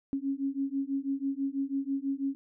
sine beating tone pair, 271.4 / 277.5 Hz, C#4 / C#4, -36 / +2 cents, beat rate 6.1 Hz, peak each -32 / -32 dBFS, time 0.13-2.35 s, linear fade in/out 0 ms, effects none

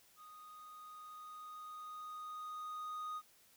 triangle tone with level ramp, 1241 Hz, D#6, 5 cents flat, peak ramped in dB -52 to -38 dBFS, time 0.16-3.22 s, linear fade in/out 50 ms, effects white hiss -67 dBFS RMS until 3.56 s

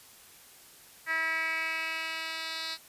10% pulse tone with band-pass filter sweep, 323.3 Hz, E4, 34 cents flat, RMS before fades -33 dBFS, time 1.06-2.78 s, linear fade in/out 50 ms, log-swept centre 1900 to 3900 Hz, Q 4.1, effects white hiss -54 dBFS RMS until 2.88 s + resampled to 32000 Hz

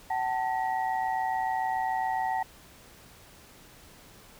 sine tone cluster, 758 / 885 / 1910 Hz, F#5 / A5 / A#6, +42 / +10 / +42 cents, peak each -29 / -30 / -37 dBFS, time 0.1-2.43 s, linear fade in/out 5 ms, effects pink hiss -53 dBFS RMS until 4.39 s

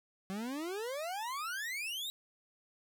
40% pulse exponential sweep, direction up, 185.8 to 3890 Hz, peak -36 dBFS, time 0.3-2.1 s, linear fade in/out 0 ms, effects none

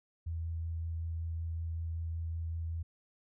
sine tone with vibrato, 82.41 Hz, E2, in tune, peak -34 dBFS, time 0.26-2.83 s, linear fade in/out 10 ms, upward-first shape sine, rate 5.3 Hz, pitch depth 10 cents each way, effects none

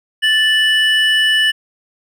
triangle tone pair together, 1757 / 2955 Hz, A6 / F#7, -3 / -3 cents, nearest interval major sixth, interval 900 cents, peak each -12 dBFS, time 0.22-1.52 s, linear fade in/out 20 ms, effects none

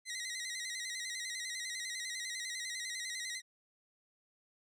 15% pulse tone with vibrato, 1974 Hz, B6, 1 cent flat, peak -32 dBFS, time 0.05-3.42 s, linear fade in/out 50 ms, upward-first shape square, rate 10 Hz, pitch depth 67 cents each way, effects low-pass 12000 Hz 12 dB/octave

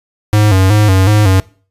square tone with vibrato, 100 Hz, G2, 35 cents sharp, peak -7 dBFS, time 0.33-1.4 s, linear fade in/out 0 ms, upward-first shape square, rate 2.7 Hz, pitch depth 95 cents each way, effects noise-tail reverb RT60 0.4 s tail -22 dB re dry + resampled to 32000 Hz

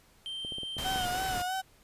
triangle tone, 3136 Hz, G7, in tune, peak -34 dBFS, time 0.26-1.05 s, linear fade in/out 0 ms
clicks, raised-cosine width 2 ms, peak -30 dBFS, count 9, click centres 0.449 / 0.522 / 0.584 / 0.633 / 0.768 / 0.863 / 0.959 / 1.054 / 1.147 s
pink noise, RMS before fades -38 dBFS, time 0.78-1.42 s, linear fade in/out 2 ms
35% pulse tone with vibrato, 740 Hz, F#5, in tune, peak -29 dBFS, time 0.84-1.62 s, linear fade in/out 20 ms, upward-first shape sine, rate 3.1 Hz, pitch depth 55 cents each way
effects pink hiss -62 dBFS RMS until 1.83 s + resampled to 32000 Hz

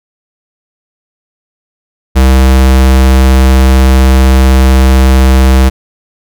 square tone, 65.41 Hz, C2, in tune, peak -3 dBFS, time 2.15-5.7 s, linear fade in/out 20 ms, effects none

